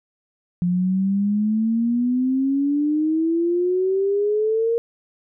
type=exponential sweep; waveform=sine; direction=up; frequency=174.61 to 468.1 Hz; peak=-17 dBFS; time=0.62-4.78 s; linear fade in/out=0 ms; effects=none